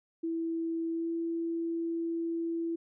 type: tone with pitch glide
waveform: sine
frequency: 329.6 to 333.2 Hz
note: E4 to E4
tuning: 0 to +19 cents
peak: -30 dBFS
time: 0.23-2.76 s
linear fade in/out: 10 ms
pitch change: +19 cents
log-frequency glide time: 0.91-1.1 s
effects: none